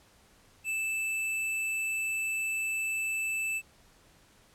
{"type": "tone", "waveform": "square", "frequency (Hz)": 2637, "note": "E7", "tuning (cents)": 0, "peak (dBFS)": -30, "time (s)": [0.64, 3.62], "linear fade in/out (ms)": 50, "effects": ["pink hiss -61 dBFS RMS until 4.54 s", "low-pass 12000 Hz 12 dB/octave"]}